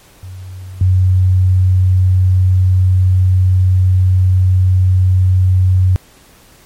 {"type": "tone with level steps", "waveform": "sine", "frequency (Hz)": 92.6, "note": "F#2", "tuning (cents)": 2, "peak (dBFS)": [-26, -7], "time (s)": [0.23, 5.96], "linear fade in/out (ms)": 0, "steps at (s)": 0.81, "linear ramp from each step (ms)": 2, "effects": ["pink hiss -45 dBFS RMS until 6.65 s", "MP3 64 kbps"]}